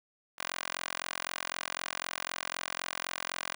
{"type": "tone with high-pass filter", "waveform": "10% pulse", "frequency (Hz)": 43.93, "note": "F1", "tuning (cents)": 11, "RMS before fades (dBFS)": -38, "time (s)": [0.38, 3.55], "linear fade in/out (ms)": 10, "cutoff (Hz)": 1200, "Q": 0.86, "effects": []}